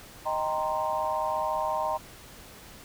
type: chord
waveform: sine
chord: C minor seventh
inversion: first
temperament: equal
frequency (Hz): 622.3 / 784 / 932.3 / 1046.5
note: Eb5 / G5 / Bb5 / C6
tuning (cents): 0 / 0 / 0 / 0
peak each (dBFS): -31 / -33 / -30 / -33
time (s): 0.25-1.98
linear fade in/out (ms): 20
effects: pink hiss -48 dBFS RMS until 2.84 s